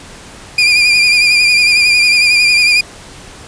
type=tone with vibrato; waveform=30% pulse; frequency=2419 Hz; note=D#7; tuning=49 cents flat; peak=-4 dBFS; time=0.58-2.81 s; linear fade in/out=5 ms; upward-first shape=sine; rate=11 Hz; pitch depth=41 cents each way; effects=pink hiss -34 dBFS RMS until 3.47 s + resampled to 22050 Hz